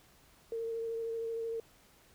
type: tone with vibrato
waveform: sine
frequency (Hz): 456.4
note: A#4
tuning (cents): -37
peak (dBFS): -34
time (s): 0.52-1.6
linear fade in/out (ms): 2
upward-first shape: sine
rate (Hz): 13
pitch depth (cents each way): 15
effects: pink hiss -63 dBFS RMS until 2.14 s